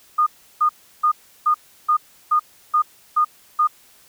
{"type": "tone bursts", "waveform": "sine", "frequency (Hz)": 1224, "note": "D#6", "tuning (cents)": -29, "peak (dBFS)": -13, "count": 9, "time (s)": [0.18, 3.674], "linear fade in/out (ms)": 10, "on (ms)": 86, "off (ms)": 340, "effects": ["white hiss -52 dBFS RMS until 4.08 s"]}